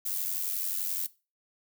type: noise with amplitude modulation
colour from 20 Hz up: violet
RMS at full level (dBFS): -29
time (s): 0.05-1.07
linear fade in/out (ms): 10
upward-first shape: sine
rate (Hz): 91.5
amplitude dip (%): 65
effects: noise-tail reverb RT60 0.3 s tail -19 dB re dry